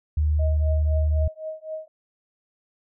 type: tone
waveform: sine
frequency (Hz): 75.8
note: D#2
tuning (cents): -45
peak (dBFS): -18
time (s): 0.17-1.28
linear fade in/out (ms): 5
type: tone with tremolo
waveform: sine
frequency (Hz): 629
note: D#5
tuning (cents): +19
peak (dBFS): -27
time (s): 0.39-1.88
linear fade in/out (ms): 5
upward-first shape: triangle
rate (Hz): 3.9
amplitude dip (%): 100
effects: none